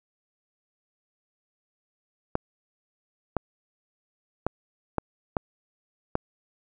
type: clicks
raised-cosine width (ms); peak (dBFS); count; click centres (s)
1; -10; 6; 2.354 / 3.367 / 4.466 / 4.983 / 5.368 / 6.154
effects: none